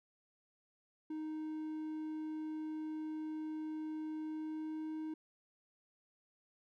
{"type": "tone with pitch glide", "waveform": "triangle", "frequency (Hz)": [311.1, 313.1], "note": ["D#4", "D#4"], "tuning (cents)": [0, 11], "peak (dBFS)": -37, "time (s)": [1.1, 5.14], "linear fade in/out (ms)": 5, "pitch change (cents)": 11, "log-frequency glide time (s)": [4.22, 4.95], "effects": []}